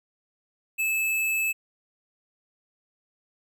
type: tone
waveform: square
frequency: 2611 Hz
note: E7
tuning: 17 cents flat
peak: -24 dBFS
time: 0.78-1.53 s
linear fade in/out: 20 ms
effects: none